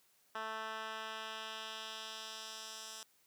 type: tone with band-pass filter sweep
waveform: 10% pulse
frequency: 220 Hz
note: A3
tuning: in tune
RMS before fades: -45 dBFS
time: 0.35-3.03 s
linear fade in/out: 2 ms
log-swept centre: 1500 to 6600 Hz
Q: 1.2
effects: white hiss -71 dBFS RMS until 3.26 s + high-pass 100 Hz 12 dB/octave